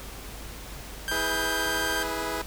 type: tone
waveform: sawtooth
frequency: 1582 Hz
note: G6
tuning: 15 cents sharp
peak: -24 dBFS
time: 1.08-2.03 s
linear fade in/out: 0 ms
type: chord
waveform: 15% pulse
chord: E major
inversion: none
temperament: equal with one note detuned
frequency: 324.7 / 415.3 / 493.9 Hz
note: E4 / G#4 / B4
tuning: -26 / 0 / 0 cents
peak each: -27 dBFS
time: 1.11-2.42 s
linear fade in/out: 5 ms
effects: added 50 Hz sine -42 dBFS peak until 2.46 s + pink hiss -42 dBFS RMS until 2.46 s